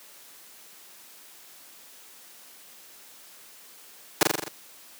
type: noise with echo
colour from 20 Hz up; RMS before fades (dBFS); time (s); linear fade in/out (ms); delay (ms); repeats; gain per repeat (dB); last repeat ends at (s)
pink; -17; 4.21-4.23; 2; 42; 6; -3; 4.482
effects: white hiss -50 dBFS RMS until 4.99 s + high-pass 200 Hz 12 dB/octave